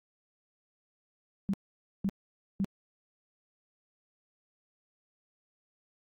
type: tone bursts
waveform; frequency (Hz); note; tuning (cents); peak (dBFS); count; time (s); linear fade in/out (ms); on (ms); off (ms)
sine; 196; G3; 0; -26; 3; 1.49-2.645; 0; 45; 510
effects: Opus 48 kbps